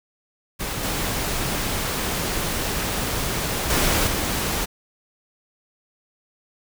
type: noise with level steps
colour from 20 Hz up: pink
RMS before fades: -28 / -25 / -20 / -24 dBFS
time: 0.59-4.66 s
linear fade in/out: 20 ms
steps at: 0.83 / 3.7 / 4.07 s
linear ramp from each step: 2 ms
effects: none